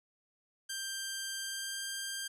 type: tone with pitch glide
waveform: 10% pulse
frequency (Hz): 1580 to 1589.2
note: G6 to G6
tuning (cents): +13 to +23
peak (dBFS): -28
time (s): 0.69-2.28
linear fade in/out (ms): 10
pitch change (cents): +10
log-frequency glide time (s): 1.39-1.83
effects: none